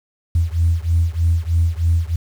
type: beating tone pair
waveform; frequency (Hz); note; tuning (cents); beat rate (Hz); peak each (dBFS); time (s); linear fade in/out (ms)
sine; 82.41 / 85.61; E2 / F2; 0 / -34; 3.2; -16 / -17; 0.35-2.16; 5
effects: tanh soft clip ceiling -7 dBFS + 7-bit